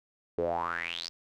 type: tone with band-pass filter sweep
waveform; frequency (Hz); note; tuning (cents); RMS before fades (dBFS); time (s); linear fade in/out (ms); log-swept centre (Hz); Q
sawtooth; 84.9; F2; -48; -33; 0.38-1.09; 0; 420 to 5200; 8.2
effects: none